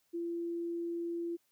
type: tone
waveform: sine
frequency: 340.3 Hz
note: F4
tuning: 45 cents flat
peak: -34 dBFS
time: 0.13-1.37 s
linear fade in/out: 20 ms
effects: white hiss -75 dBFS RMS until 1.51 s